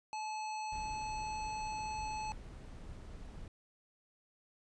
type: harmonic tone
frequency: 862 Hz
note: A5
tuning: 36 cents flat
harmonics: 1 / 3 / 5 / 7 / 9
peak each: -38 / -48 / -52 / -55 / -57 dBFS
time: 0.13-2.32 s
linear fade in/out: 0 ms
type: noise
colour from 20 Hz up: brown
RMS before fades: -48 dBFS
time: 0.72-3.48 s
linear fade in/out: 2 ms
effects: resampled to 22050 Hz